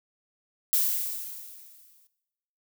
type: noise with exponential decay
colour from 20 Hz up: violet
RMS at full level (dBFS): -22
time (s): 0.73-2.07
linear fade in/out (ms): 0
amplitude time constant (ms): 290
effects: noise-tail reverb RT60 1.0 s tail -17 dB re dry